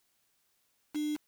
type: tone with quantisation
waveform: sine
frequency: 300 Hz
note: D4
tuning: 37 cents sharp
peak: -30 dBFS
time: 0.94-1.17 s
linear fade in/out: 20 ms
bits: 7
effects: white hiss -74 dBFS RMS until 1.27 s